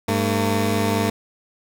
15% pulse tone pair together, 101 / 226.7 Hz, G#2 / A#3, -48 / -48 cents, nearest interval octave + major second, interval 1400 cents, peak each -15 / -15 dBFS, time 0.08-1.1 s, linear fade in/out 5 ms, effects none

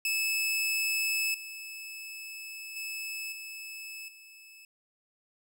sawtooth tone with level steps, 2608 Hz, E7, 19 cents flat, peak -24 / -37 / -32 / -37 / -47 dBFS, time 0.05-4.65 s, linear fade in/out 2 ms, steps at 1.34 / 2.76 / 3.32 / 4.08 s, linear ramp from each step 5 ms, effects none

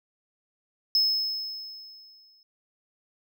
triangle tone with exponential decay, 5190 Hz, E8, 28 cents flat, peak -17 dBFS, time 0.95-2.43 s, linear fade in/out 1 ms, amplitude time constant 320 ms, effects none

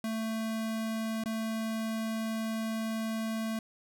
square tone with dropouts, 222.3 Hz, A3, 18 cents sharp, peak -32 dBFS, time 0.04-3.59 s, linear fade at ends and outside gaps 2 ms, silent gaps 1.238-1.258 s, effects none

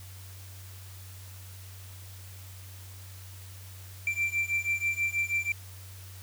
triangle beating tone pair, 2349 / 2355.2 Hz, D7 / D7, 0 / +4 cents, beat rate 6.2 Hz, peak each -29 / -28 dBFS, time 4.07-5.52 s, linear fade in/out 2 ms, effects added 94 Hz sine -44 dBFS peak until 6.22 s + white hiss -51 dBFS RMS until 6.22 s

